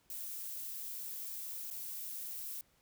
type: noise with dropouts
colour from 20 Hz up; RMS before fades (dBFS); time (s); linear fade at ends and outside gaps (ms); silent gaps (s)
violet; -43; 0.1-2.61; 1; 1.702-1.71
effects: pink hiss -71 dBFS RMS until 2.81 s